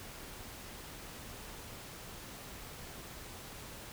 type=silence; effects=pink hiss -48 dBFS RMS until 3.92 s